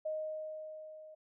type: tone with level ramp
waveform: sine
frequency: 622.3 Hz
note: D#5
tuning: in tune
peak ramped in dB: -33 to -50 dBFS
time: 0.05-1.15 s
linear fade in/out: 10 ms
effects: none